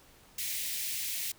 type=high-pass noise; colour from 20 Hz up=white; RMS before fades=-35 dBFS; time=0.38-1.32 s; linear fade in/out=5 ms; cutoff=1900 Hz; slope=48 dB/octave; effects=pink hiss -59 dBFS RMS until 1.38 s